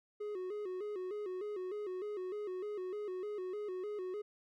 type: tone with vibrato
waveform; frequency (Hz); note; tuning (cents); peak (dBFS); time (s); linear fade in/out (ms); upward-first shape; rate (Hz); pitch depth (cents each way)
triangle; 392.4; G4; +2; -36; 0.2-4.22; 10; square; 3.3; 110
effects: none